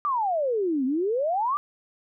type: exponential two-way sweep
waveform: sine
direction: down then up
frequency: 1210 to 250.4 to 1210 Hz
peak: -22 dBFS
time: 0.05-1.57 s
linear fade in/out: 0 ms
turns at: 0.85 s
effects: none